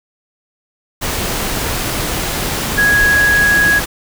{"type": "tone in noise", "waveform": "sine", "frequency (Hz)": 1661.2, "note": "G#6", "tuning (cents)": 0, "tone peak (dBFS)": -9, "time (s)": [2.77, 3.8], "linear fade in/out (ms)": 20, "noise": "pink", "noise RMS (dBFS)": -19, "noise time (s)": [1.01, 3.86], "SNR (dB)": 7, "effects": []}